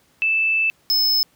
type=tone pair in turn; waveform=sine / square; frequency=2637 / 5207 Hz; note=E7 / E8; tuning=0 / -22 cents; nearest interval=octave; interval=1178 cents; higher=second; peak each=-16 dBFS; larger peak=neither; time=0.22-0.7 / 0.9-1.23 s; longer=first; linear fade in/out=0 ms; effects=pink hiss -59 dBFS RMS until 1.35 s + high-pass 80 Hz 12 dB/octave